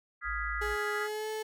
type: chord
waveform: sine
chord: F half-diminished seventh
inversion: third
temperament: equal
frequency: 1244.5 / 1396.9 / 1661.2 / 1975.5 Hz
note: Eb6 / F6 / Ab6 / Cb7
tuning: 0 / 0 / 0 / 0 cents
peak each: -38 dBFS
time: 0.21-1.09 s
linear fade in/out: 50 ms
type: tone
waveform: sine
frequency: 55 Hz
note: A1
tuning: in tune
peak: -37 dBFS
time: 0.24-0.77 s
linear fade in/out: 50 ms
type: tone with pitch glide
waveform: 35% pulse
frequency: 418.4 to 434.2 Hz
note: G#4 to A4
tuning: +13 to -23 cents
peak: -32 dBFS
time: 0.61-1.43 s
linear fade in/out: 10 ms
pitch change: +64 cents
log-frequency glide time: 0.96-1.3 s
effects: none